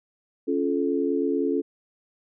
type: chord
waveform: sine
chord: Db augmented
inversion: none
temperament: just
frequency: 277.2 / 346.5 / 433.1 Hz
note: Db4 / F4 / A4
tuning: 0 / -14 / -27 cents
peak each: -25 / -27 / -26 dBFS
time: 0.47-1.62 s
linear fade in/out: 20 ms
effects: none